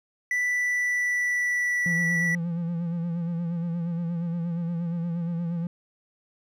triangle tone with pitch glide, 1975.5 to 1956.2 Hz, B6 to B6, 0 to -17 cents, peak -21 dBFS, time 0.31-2.35 s, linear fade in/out 2 ms, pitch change -17 cents, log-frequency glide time 0.45-1.89 s
triangle tone with vibrato, 170 Hz, F3, 46 cents flat, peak -24 dBFS, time 1.86-5.67 s, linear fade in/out 2 ms, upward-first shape sine, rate 8.5 Hz, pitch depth 48 cents each way
effects none

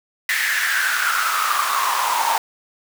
pink noise with high-pass filter sweep, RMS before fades -20 dBFS, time 0.29-2.38 s, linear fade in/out 2 ms, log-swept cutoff 1900 to 870 Hz, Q 6.9, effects none

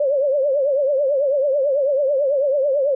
sine tone with vibrato, 557 Hz, C#5, 8 cents sharp, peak -15 dBFS, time 0-2.95 s, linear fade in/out 5 ms, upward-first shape triangle, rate 9.1 Hz, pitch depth 140 cents each way, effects none

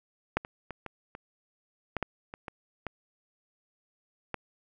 clicks, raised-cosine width 0.5 ms, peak -10 / -25 / -23 / -23 / -26 / -15 / -14 / -25 / -23 / -19 / -17 dBFS, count 11, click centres 0.37 / 0.449 / 0.707 / 0.863 / 1.151 / 1.967 / 2.027 / 2.339 / 2.482 / 2.867 / 4.343 s, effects none

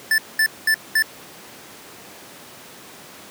square tone bursts, 1760 Hz, A6, in tune, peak -15 dBFS, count 4, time 0.11-1.024 s, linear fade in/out 2 ms, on 71 ms, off 210 ms, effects pink hiss -41 dBFS RMS until 3.3 s + high-pass 200 Hz 12 dB/octave

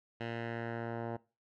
10% pulse tone with low-pass filter sweep, 116.2 Hz, A#2, 5 cents flat, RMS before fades -39 dBFS, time 0.2-1.17 s, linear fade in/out 10 ms, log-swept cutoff 2700 to 1000 Hz, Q 1.7, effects noise-tail reverb RT60 0.3 s tail -20 dB re dry

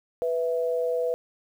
sine tone pair together, 493.9 / 659.3 Hz, B4 / E5, 0 / 0 cents, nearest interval perfect fourth, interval 500 cents, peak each -24 / -30 dBFS, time 0.22-1.14 s, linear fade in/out 0 ms, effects 9-bit

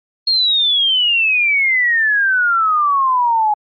sine exponential sweep, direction down, 4300 to 830.6 Hz, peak -11 dBFS, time 0.27-3.54 s, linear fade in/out 5 ms, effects MP3 32 kbps

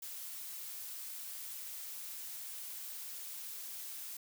blue noise, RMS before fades -45 dBFS, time 0.02-4.17 s, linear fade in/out 5 ms, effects none

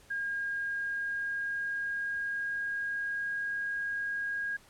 sine tone with pitch glide, 1622 to 1633.3 Hz, G#6 to G#6, -41 to -29 cents, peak -31 dBFS, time 0.1-4.57 s, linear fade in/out 10 ms, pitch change +12 cents, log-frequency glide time 0.7-3.45 s, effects pink hiss -59 dBFS RMS until 4.69 s + low-pass 12000 Hz 12 dB/octave

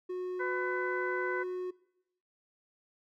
triangle tone, 364.9 Hz, F#4, 24 cents flat, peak -32 dBFS, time 0.09-1.71 s, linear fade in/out 10 ms
harmonic tone, 502 Hz, B4, 28 cents sharp, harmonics 1 / 2 / 3 / 4, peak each -39 / -38 / -36 / -41 dBFS, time 0.39-1.44 s, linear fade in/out 20 ms
effects noise-tail reverb RT60 0.9 s tail -22 dB re dry

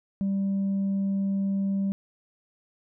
sine tone with tanh clipping, 196 Hz, G3, in tune, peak -24 dBFS, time 0.21-1.92 s, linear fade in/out 0 ms, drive 1 dB, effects none

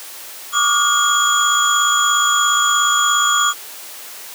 sine tone cluster, 1148 / 1205 / 1422 / 3306 / 6970 Hz, D6 / D6 / F6 / G#7 / A8, -40 / +44 / +31 / -9 / -17 cents, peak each -19 dBFS, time 0.52-3.54 s, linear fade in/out 50 ms, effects white hiss -34 dBFS RMS until 4.34 s + high-pass 400 Hz 12 dB/octave

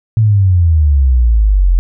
sine exponential sweep, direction down, 113.3 to 42.28 Hz, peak -6 dBFS, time 0.17-1.79 s, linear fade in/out 0 ms, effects none

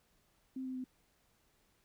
sine tone with pitch steps, 261.6 / 258.7 / 255.9 Hz, C4 / C4 / C4, 0 / -19 / -38 cents, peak -38 dBFS, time 0.56-0.842 s, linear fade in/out 5 ms, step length 94 ms, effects pink hiss -73 dBFS RMS until 1.84 s

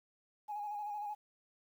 sine tone with vibrato, 830.6 Hz, G#5, in tune, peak -37 dBFS, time 0.48-1.15 s, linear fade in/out 20 ms, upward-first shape square, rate 13 Hz, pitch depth 29 cents each way, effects tanh soft clip ceiling -33 dBFS + 11-bit

